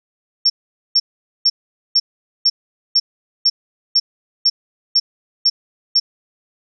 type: tone bursts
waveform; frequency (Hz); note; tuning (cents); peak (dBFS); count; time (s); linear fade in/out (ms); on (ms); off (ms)
sine; 5460; F8; -40; -9; 12; 0.45-6; 10; 50; 450
effects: none